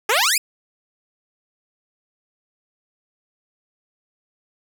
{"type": "exponential sweep", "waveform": "10% pulse", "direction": "up", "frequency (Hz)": [392, 2637], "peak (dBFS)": -7, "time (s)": [0.09, 0.38], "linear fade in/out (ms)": 5, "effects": []}